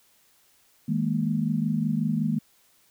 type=chord; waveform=sine; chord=D# suspended fourth; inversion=none; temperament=equal with one note detuned; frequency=159.2 / 207.7 / 233.1 Hz; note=D#3 / G#3 / A#3; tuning=+40 / 0 / 0 cents; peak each=-27 dBFS; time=0.88-2.39 s; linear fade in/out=10 ms; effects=white hiss -62 dBFS RMS until 2.9 s